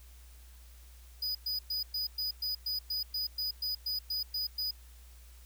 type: tone bursts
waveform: square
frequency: 4959 Hz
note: D#8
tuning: 7 cents flat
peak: -32 dBFS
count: 15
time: 1.22-4.71 s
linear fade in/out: 5 ms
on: 130 ms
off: 110 ms
effects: added 60 Hz sine -51 dBFS peak until 5.45 s + white hiss -61 dBFS RMS until 5.45 s